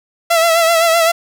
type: tone with vibrato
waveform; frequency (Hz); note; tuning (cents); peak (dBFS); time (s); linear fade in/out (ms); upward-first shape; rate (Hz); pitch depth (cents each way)
sawtooth; 665; E5; +15; -6; 0.3-1.12; 10; sine; 7.8; 47
effects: none